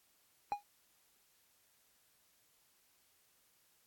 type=tone with exponential decay; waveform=triangle; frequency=820 Hz; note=G#5; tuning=22 cents flat; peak=-27 dBFS; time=0.52-0.63 s; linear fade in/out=0 ms; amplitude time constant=22 ms; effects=white hiss -72 dBFS RMS until 3.86 s + AAC 64 kbps